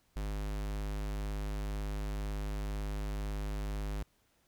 square tone, 51 Hz, G#1, 31 cents flat, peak -35 dBFS, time 0.16-4.03 s, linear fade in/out 5 ms, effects pink hiss -72 dBFS RMS until 4.47 s

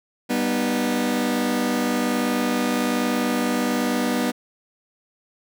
sawtooth chord, G augmented, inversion none, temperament just, 196 / 245 / 306.2 Hz, G3 / B3 / D#4, 0 / -14 / -28 cents, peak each -24 / -18 / -23 dBFS, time 0.29-4.32 s, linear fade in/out 20 ms, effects none

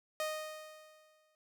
sawtooth tone with exponential decay, 620 Hz, D#5, 6 cents flat, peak -29 dBFS, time 0.2-1.35 s, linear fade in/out 1 ms, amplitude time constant 250 ms, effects noise-tail reverb RT60 0.2 s tail -24 dB re dry

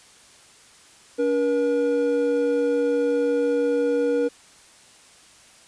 triangle tone pair together, 284.8 / 479.3 Hz, C#4 / A#4, +47 / +48 cents, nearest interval major sixth, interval 901 cents, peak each -23 / -18 dBFS, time 1.18-4.29 s, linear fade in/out 20 ms, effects white hiss -51 dBFS RMS until 5.67 s + resampled to 22050 Hz

